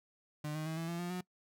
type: tone with pitch steps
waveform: 35% pulse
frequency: 150.6 / 155.28 / 160.11 / 165.09 / 170.22 / 175.51 / 180.97 Hz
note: D3 / D#3 / D#3 / E3 / F3 / F3 / F#3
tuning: +44 / -3 / +50 / +3 / -44 / +9 / -38 cents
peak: -35 dBFS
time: 0.44-1.21 s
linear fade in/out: 5 ms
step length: 110 ms
effects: noise-tail reverb RT60 0.1 s tail -22 dB re dry